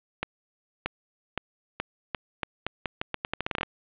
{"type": "accelerating click train", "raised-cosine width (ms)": 0.3, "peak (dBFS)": -11, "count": 19, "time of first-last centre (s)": [0.23, 3.632], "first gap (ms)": 630, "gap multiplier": 0.82, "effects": ["resampled to 8000 Hz", "7-bit"]}